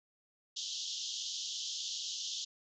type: band-pass noise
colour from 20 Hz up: pink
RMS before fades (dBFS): -40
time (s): 0.56-2.45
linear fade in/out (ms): 10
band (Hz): 3000 to 6900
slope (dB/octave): 96
effects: none